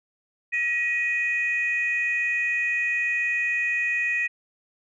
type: tone pair together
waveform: sine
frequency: 1907 / 2486 Hz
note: A#6 / D#7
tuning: +39 / -2 cents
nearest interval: perfect fourth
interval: 459 cents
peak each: -24 dBFS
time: 0.52-4.28 s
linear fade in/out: 20 ms
effects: tanh soft clip ceiling -15 dBFS